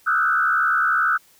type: tone with frequency modulation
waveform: sine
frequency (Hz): 1399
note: F6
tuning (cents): +3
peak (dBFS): -16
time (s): 0.06-1.18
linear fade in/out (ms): 20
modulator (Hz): 71.2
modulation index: 2
effects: white hiss -55 dBFS RMS until 1.39 s